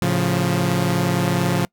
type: chord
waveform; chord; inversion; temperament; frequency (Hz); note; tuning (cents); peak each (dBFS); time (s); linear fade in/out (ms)
sawtooth; A augmented; none; equal with one note detuned; 110 / 138.59 / 175.93; A2 / C#3 / E#3; 0 / 0 / +13; -21 / -18 / -16; 0.02-1.65; 0
effects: noise-tail reverb RT60 0.1 s tail -25 dB re dry